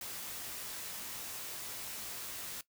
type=noise with comb filter; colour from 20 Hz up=white; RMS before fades=-43 dBFS; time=0.01-2.61 s; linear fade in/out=2 ms; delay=18 ms; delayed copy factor=+0.5; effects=noise-tail reverb RT60 0.1 s tail -18 dB re dry